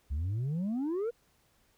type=exponential sweep; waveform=sine; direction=up; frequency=66.3 to 490 Hz; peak=-27 dBFS; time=0.1-1.11 s; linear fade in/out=20 ms; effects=tanh soft clip ceiling -29 dBFS + pink hiss -69 dBFS RMS until 1.77 s